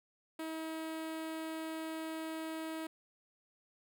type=tone with notch filter; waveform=sawtooth; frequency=320 Hz; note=D#4; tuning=49 cents sharp; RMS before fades=-41 dBFS; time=0.39-2.87 s; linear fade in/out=5 ms; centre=5800 Hz; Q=1.8; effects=none